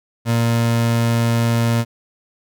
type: tone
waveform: 30% pulse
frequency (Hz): 116.54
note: A#2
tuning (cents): 0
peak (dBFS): -12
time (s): 0.25-1.85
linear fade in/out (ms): 50
effects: none